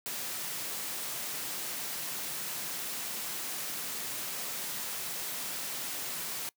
white high-pass noise, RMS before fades -37 dBFS, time 0.06-6.49 s, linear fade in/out 0 ms, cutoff 110 Hz, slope 96 dB/octave, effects noise-tail reverb RT60 0.1 s tail -23 dB re dry

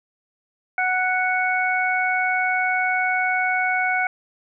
harmonic tone, 740 Hz, F#5, in tune, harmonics 1 / 2 / 3, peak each -23 / -23 / -23 dBFS, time 0.78-4.07 s, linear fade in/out 2 ms, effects none

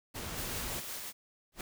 pink noise, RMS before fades -40 dBFS, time 0.14-0.81 s, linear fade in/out 20 ms
white noise with tremolo, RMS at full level -40 dBFS, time 0.34-1.13 s, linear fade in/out 50 ms, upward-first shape sine, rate 5.5 Hz, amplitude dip 30%
pink noise with exponential growth, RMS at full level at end -36 dBFS, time 1.52-1.61 s, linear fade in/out 2 ms, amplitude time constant 18 ms
effects none

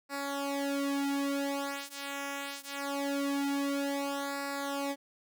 sawtooth tone with flanger, 280 Hz, C#4, 18 cents sharp, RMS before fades -34 dBFS, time 0.09-4.96 s, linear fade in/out 50 ms, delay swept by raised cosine 0.31 to 3.81 ms, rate 0.23 Hz, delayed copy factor -0.95, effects none

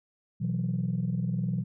sine chord, B suspended fourth, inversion none, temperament equal, 123.47 / 164.81 / 185 Hz, B2 / E3 / F#3, 0 / 0 / 0 cents, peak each -30 dBFS, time 0.4-1.64 s, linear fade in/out 20 ms, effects tanh soft clip ceiling -20 dBFS

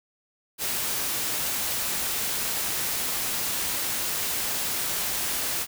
white noise, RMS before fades -28 dBFS, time 0.58-5.67 s, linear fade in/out 50 ms, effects none

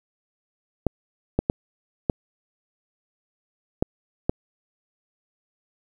clicks, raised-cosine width 2 ms, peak -6 dBFS, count 6, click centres 0.867 / 1.39 / 1.499 / 2.098 / 3.825 / 4.295 s, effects 8-bit

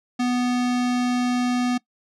square tone with low-pass filter, 246.9 Hz, B3, in tune, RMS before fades -22 dBFS, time 0.19-1.78 s, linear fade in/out 10 ms, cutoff 6200 Hz, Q 0.86, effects noise-tail reverb RT60 0.1 s tail -21 dB re dry

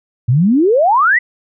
sine exponential sweep, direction up, 112.1 to 2051 Hz, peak -8 dBFS, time 0.28-1.19 s, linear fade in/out 10 ms, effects none

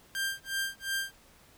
sawtooth tone with tremolo, 1586 Hz, G6, 20 cents sharp, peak -25 dBFS, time 0.15-1.15 s, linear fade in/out 0 ms, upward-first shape sine, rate 2.8 Hz, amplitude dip 100%, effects pink hiss -59 dBFS RMS until 1.57 s

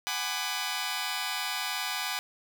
10% pulse chord, G# half-diminished seventh, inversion third, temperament just, 747.5 / 830.6 / 996.7 / 1196.1 Hz, F#5 / G#5 / B5 / D6, +17 / 0 / +16 / +31 cents, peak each -28 dBFS, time 0.07-2.19 s, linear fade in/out 0 ms, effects none

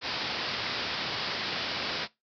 white low-pass noise, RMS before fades -33 dBFS, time 0.01-2.08 s, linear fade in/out 50 ms, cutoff 5200 Hz, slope 96 dB/octave, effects noise-tail reverb RT60 0.2 s tail -20 dB re dry + high-pass 100 Hz 12 dB/octave

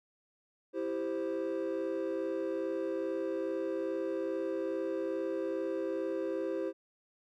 triangle chord, C major, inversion first, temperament equal, 329.6 / 392 / 523.3 Hz, E4 / G4 / C5, 0 / 0 / 0 cents, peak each -34 dBFS, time 0.73-6.73 s, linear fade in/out 50 ms, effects tanh soft clip ceiling -24 dBFS

